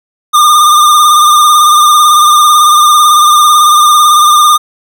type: tone with vibrato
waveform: square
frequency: 1206 Hz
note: D6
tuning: 46 cents sharp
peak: -3 dBFS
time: 0.33-4.58 s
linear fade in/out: 20 ms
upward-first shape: sine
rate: 18 Hz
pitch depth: 39 cents each way
effects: none